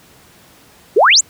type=exponential sweep; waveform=sine; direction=up; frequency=351.4 to 8150 Hz; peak=-6 dBFS; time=0.96-1.21 s; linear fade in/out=10 ms; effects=pink hiss -46 dBFS RMS until 1.29 s + high-pass 80 Hz 12 dB/octave